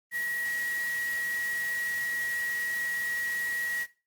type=tone in noise; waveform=sine; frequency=1910 Hz; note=A#6; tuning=42 cents sharp; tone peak=-29 dBFS; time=0.11-3.87 s; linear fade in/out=50 ms; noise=white; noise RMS=-42 dBFS; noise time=0.11-3.87 s; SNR=+10 dB; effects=noise-tail reverb RT60 0.3 s tail -18 dB re dry + Opus 32 kbps